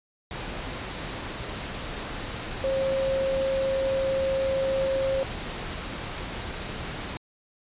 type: tone in noise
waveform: sine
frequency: 536 Hz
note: C5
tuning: 42 cents sharp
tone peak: -23 dBFS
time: 2.64-5.23 s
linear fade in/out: 0 ms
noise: pink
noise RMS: -34 dBFS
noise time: 0.31-7.17 s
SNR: +8 dB
effects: resampled to 8000 Hz